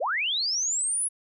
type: linear sweep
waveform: sine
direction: up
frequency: 407.1 to 10548 Hz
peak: -24 dBFS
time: 0-1.09 s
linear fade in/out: 20 ms
effects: none